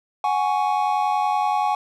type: chord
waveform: triangle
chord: F# suspended second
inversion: none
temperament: equal with one note detuned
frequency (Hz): 740 / 830.6 / 1113.2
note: F#5 / G#5 / C#6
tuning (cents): 0 / 0 / +7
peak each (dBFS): -22 / -19 / -24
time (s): 0.24-1.75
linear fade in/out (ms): 2
effects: none